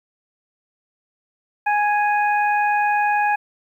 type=harmonic tone; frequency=830.6 Hz; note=G#5; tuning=in tune; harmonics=1 / 2 / 3; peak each=-17 / -23 / -27 dBFS; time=1.66-3.36 s; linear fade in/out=10 ms; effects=9-bit